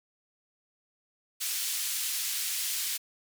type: band-pass noise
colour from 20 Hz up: white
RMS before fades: -32 dBFS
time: 1.4-2.98 s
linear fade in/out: 20 ms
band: 2500 to 14000 Hz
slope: 12 dB/octave
effects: none